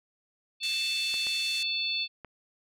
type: harmonic tone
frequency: 880 Hz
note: A5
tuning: in tune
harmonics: 3 / 4 / 5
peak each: -32 / -32 / -32 dBFS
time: 0.6-2.08 s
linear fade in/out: 50 ms
type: band-pass noise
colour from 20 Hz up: white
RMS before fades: -41 dBFS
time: 0.63-1.63 s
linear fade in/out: 2 ms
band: 2000 to 9200 Hz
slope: 24 dB/octave
type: clicks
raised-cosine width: 0.5 ms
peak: -28 dBFS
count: 3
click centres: 1.141 / 1.269 / 2.247 s
effects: none